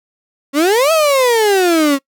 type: exponential two-way sweep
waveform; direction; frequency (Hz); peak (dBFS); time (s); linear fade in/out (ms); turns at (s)
35% pulse; up then down; 268.9 to 660 to 268.9; -8; 0.53-1.99; 50; 0.92
effects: noise-tail reverb RT60 0.1 s tail -23 dB re dry